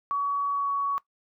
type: tone with pitch glide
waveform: sine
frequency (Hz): 1130 to 1122.8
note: C#6 to C#6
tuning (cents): +33 to +22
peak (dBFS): -24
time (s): 0.11-0.98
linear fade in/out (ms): 0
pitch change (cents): -11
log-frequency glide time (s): 0.52-0.68
effects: noise-tail reverb RT60 0.1 s tail -19 dB re dry